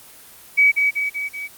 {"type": "tone with echo", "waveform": "sine", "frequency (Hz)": 2274, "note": "C#7", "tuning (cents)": 44, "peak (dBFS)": -10, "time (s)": [0.57, 0.72], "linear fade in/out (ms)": 20, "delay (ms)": 190, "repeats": 4, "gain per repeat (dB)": -4, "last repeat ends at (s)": 1.48, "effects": ["white hiss -44 dBFS RMS until 1.57 s", "Opus 24 kbps"]}